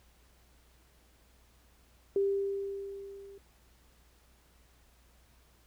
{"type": "tone with level ramp", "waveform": "sine", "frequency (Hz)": 395.6, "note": "G4", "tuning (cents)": 16, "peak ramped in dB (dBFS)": [-24, -48], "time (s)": [2.16, 3.38], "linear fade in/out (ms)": 2, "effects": ["added 60 Hz sine -63 dBFS peak until 5.66 s", "pink hiss -66 dBFS RMS until 5.66 s"]}